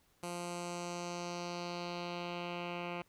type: tone with low-pass filter sweep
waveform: 10% pulse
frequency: 174.61 Hz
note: F3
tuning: in tune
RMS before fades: -41 dBFS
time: 0.23-3.02 s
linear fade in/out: 2 ms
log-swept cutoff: 9900 to 2400 Hz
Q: 2.1
effects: pink hiss -71 dBFS RMS until 3.08 s